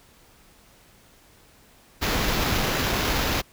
pink noise with sample-and-hold, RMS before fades -24 dBFS, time 2.01-3.42 s, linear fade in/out 20 ms, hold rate 8820 Hz, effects pink hiss -55 dBFS RMS until 3.52 s

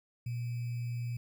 sine tone with sample-and-hold, 120 Hz, B2, 49 cents flat, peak -33 dBFS, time 0.26-1.17 s, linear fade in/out 5 ms, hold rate 2450 Hz, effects none

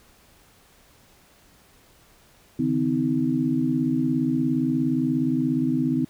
sine tone cluster, 141 / 158.1 / 255.7 / 315.4 Hz, C#3 / D#3 / C4 / D#4, +30 / +28 / -40 / +24 cents, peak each -30 / -30 / -22 / -26 dBFS, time 2.59-6.05 s, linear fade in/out 5 ms, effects pink hiss -56 dBFS RMS until 6.09 s

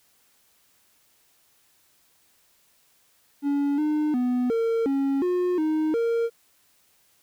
triangle tone with pitch steps, 284.1 / 302.9 / 248.1 / 456.9 / 274.7 / 359.2 / 311.4 / 463.3 Hz, C#4 / D#4 / B3 / A#4 / C#4 / F4 / D#4 / A#4, +43 / -46 / +8 / -35 / -16 / +49 / +2 / -11 cents, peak -19 dBFS, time 3.42-6.3 s, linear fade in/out 50 ms, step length 360 ms, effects white hiss -63 dBFS RMS until 7.22 s

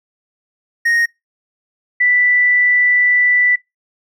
triangle / sine tone pair in turn, 1864.7 / 1975.6 Hz, A#6 / B6, 0 / 0 cents, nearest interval minor second, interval 100 cents, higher second, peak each -10 dBFS, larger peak neither, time 0.85-1.06 / 2-3.56 s, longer second, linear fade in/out 10 ms, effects noise-tail reverb RT60 0.2 s tail -23 dB re dry

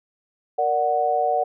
sine chord, Bb augmented, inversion none, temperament equal, 466.2 / 587.3 / 740 Hz, Bb4 / D5 / F#5, 0 / 0 / 0 cents, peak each -26 / -24 / -20 dBFS, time 0.58-1.44 s, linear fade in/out 10 ms, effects none

